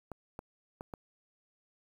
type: clicks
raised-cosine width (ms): 1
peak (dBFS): -27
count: 4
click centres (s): 0.117 / 0.391 / 0.809 / 0.938
effects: 9-bit